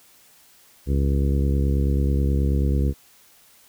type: harmonic tone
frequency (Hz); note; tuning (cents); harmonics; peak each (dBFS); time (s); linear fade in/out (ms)
69.3; C#2; 0; 1 / 2 / 3 / 4 / 5 / 6 / 7; -19 / -25 / -29 / -31 / -33 / -35 / -36; 0.86-2.94; 50
effects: white hiss -54 dBFS RMS until 3.68 s